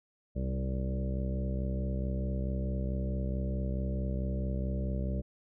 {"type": "harmonic tone with a mistuned harmonic", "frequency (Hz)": 64.6, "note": "C2", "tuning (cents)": -21, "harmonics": [1, 2, 3, 4, 5, 6, 7, 8, 9], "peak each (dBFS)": [-32, -37, -37, -49, -46, -50, -47, -52, -44], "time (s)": [0.35, 5.22], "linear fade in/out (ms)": 20, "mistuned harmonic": 3, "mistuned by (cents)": 21, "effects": []}